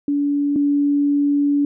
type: tone pair in turn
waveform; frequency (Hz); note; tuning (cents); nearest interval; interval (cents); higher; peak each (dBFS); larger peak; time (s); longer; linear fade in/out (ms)
sine; 286.7 / 286.7; D4 / D4; -42 / -42; unison; 0; neither; -16 / -14; second; 0.08-0.56 / 0.56-1.65; second; 2
effects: none